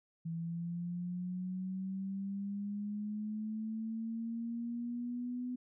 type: linear sweep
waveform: sine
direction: up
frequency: 164.2 to 250 Hz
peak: -36 dBFS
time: 0.25-5.56 s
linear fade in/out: 10 ms
effects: none